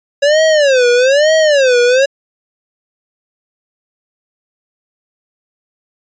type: tone with vibrato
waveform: square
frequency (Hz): 554.4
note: C#5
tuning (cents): 0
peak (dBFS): -8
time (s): 0.22-2.06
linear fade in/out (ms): 10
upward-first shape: sine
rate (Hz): 1.1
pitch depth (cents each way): 240
effects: resampled to 16000 Hz